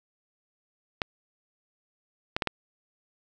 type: clicks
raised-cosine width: 0.3 ms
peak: -10 dBFS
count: 4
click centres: 1.018 / 2.365 / 2.422 / 2.473 s
effects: none